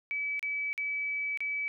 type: tone with dropouts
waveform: sine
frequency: 2293 Hz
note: D7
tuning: 42 cents flat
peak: -30 dBFS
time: 0.11-1.68 s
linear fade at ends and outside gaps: 0 ms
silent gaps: 0.394-0.428 / 0.73-0.778 / 1.374-1.405 s
effects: none